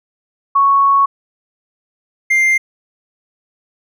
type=tone pair in turn; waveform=sine / triangle; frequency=1108.7 / 2101 Hz; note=C#6 / C7; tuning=0 / +7 cents; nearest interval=major seventh; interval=1107 cents; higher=second; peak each=-8 dBFS; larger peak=neither; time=0.55-1.06 / 2.3-2.58 s; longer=first; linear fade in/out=10 ms; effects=none